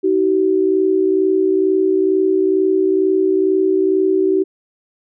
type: tone pair together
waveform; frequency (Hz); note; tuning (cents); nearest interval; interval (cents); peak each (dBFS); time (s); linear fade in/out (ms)
sine; 317.5 / 379.7; D#4 / F#4; +35 / +45; minor third; 310; -18 / -13; 0.03-4.44; 20
effects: none